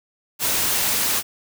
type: noise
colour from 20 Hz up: white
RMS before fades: -21 dBFS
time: 0.39-1.23 s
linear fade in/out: 50 ms
effects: none